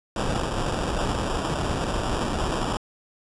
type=noise with sample-and-hold; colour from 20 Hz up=pink; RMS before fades=-26 dBFS; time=0.16-2.77 s; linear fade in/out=2 ms; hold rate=2100 Hz; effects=resampled to 22050 Hz